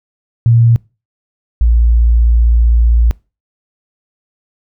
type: tone pair in turn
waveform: sine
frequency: 116.54 / 57.75 Hz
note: A#2 / A#1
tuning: 0 / -16 cents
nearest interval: octave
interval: 1216 cents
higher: first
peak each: -5 / -6 dBFS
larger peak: first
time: 0.46-0.76 / 1.61-3.11 s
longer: second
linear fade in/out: 0 ms
effects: noise-tail reverb RT60 0.3 s tail -24 dB re dry